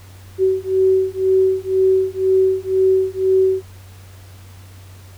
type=beating tone pair; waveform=sine; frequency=377.9 / 379.9 Hz; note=F#4 / F#4; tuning=+37 / +46 cents; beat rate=2 Hz; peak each=-16 dBFS; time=0.38-3.63 s; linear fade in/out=50 ms; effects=added 94 Hz sine -38 dBFS peak until 5.17 s + pink hiss -47 dBFS RMS until 5.17 s